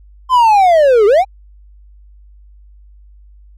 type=linear two-way sweep; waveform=triangle; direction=down then up; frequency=1046.5 to 392.6 to 815 Hz; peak=-4 dBFS; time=0.29-1.25 s; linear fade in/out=50 ms; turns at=1.06 s; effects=added 50 Hz sine -39 dBFS peak until 3.57 s